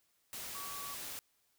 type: tone in noise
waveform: sine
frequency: 1137 Hz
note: C#6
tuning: 44 cents sharp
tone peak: -46 dBFS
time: 0.55-0.94 s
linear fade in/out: 0 ms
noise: white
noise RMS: -44 dBFS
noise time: 0.33-1.19 s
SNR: -5 dB
effects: white hiss -75 dBFS RMS until 1.58 s